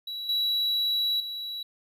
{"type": "tone with level steps", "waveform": "triangle", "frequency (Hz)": 3912, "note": "B7", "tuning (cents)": -17, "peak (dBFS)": [-31, -22, -31], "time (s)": [0.07, 1.63], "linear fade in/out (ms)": 5, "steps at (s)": [0.29, 1.2], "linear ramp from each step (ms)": 2, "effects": []}